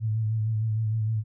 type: tone with vibrato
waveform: sine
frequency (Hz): 109.8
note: A2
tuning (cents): -3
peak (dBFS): -23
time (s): 0-1.24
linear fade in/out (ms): 50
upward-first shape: sine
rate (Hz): 6.5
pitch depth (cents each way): 39
effects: none